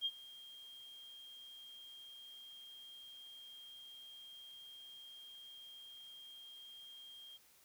sine tone with ADSR envelope, 3216 Hz, G7, 44 cents sharp, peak -32 dBFS, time 0.01-7.38 s, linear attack 45 ms, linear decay 48 ms, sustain -20 dB, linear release 22 ms, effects white hiss -67 dBFS RMS until 7.64 s

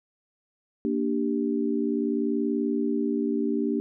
sine chord, G minor, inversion first, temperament equal, 233.1 / 293.7 / 392 Hz, Bb3 / D4 / G4, 0 / 0 / 0 cents, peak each -27 / -27 / -29 dBFS, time 0.85-3.8 s, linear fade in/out 0 ms, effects none

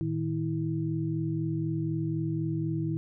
sine tone cluster, 112.1 / 156.1 / 325 Hz, A2 / D#3 / E4, +33 / +6 / -24 cents, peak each -34 / -30 / -32 dBFS, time 0.01-2.97 s, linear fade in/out 0 ms, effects none

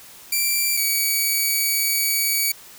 5% pulse tone pair in turn, 2349 / 2269 Hz, D7 / C#7, 0 / +40 cents, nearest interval minor second, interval 60 cents, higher first, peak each -9 dBFS, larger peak neither, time 0.32-0.77 / 0.77-2.52 s, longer second, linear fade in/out 5 ms, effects white hiss -44 dBFS RMS until 2.78 s

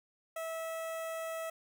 sawtooth tone with notch filter, 651 Hz, E5, 22 cents flat, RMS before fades -39 dBFS, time 0.36-1.5 s, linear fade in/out 5 ms, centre 4500 Hz, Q 0.96, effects none

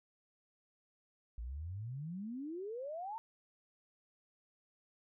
sine exponential sweep, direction up, 54 to 926 Hz, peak -40 dBFS, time 1.38-3.18 s, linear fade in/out 0 ms, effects none

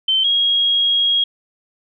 sine tone pair in turn, 3093 / 3284 Hz, G7 / G#7, -24 / -20 cents, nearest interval minor second, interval 104 cents, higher second, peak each -13 / -13 dBFS, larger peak neither, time 0.08-0.24 / 0.24-1.24 s, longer second, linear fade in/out 5 ms, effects none

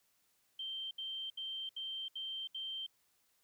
sine tone bursts, 3136 Hz, G7, in tune, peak -39 dBFS, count 6, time 0.59-2.865 s, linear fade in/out 5 ms, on 320 ms, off 71 ms, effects white hiss -75 dBFS RMS until 3.43 s

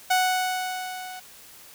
sawtooth tone with level ramp, 740 Hz, F#5, in tune, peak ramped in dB -14 to -33 dBFS, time 0.1-1.2 s, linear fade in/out 10 ms, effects white hiss -48 dBFS RMS until 1.74 s

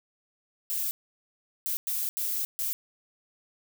violet noise bursts at uneven times, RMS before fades -30 dBFS, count 5, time 0.7-0.91 / 1.66-1.77 / 1.87-2.09 / 2.17-2.45 / 2.59-2.73 s, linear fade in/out 0 ms, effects none

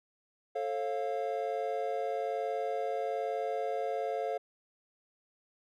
triangle chord, A augmented, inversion none, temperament equal with one note detuned, 440 / 541.1 / 698.5 Hz, A4 / C#5 / E#5, 0 / -42 / 0 cents, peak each -34 / -34 / -33 dBFS, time 0.55-4.38 s, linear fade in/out 10 ms, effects none

